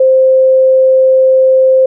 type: tone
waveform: sine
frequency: 523.3 Hz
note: C5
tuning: in tune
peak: -4 dBFS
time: 0-1.86 s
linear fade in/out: 5 ms
effects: none